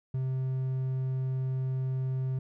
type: tone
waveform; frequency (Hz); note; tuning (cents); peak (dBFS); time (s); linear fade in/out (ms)
triangle; 130.81; C3; 0; -26; 0.14-2.39; 5
effects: none